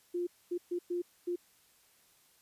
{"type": "tone bursts at uneven times", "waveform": "sine", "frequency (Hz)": 351.4, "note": "F4", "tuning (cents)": 11, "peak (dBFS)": -31, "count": 5, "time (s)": [[0.14, 0.27], [0.51, 0.58], [0.71, 0.79], [0.9, 1.02], [1.27, 1.36]], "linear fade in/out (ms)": 10, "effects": ["white hiss -66 dBFS RMS until 2.41 s", "resampled to 32000 Hz"]}